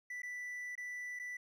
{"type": "tone with dropouts", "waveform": "triangle", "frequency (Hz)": 1975.5, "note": "B6", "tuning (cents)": 0, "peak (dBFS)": -39, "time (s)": [0.1, 1.37], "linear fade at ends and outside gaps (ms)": 5, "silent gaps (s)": [[0.22, 0.231], [0.754, 0.777], [1.191, 1.196]], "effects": []}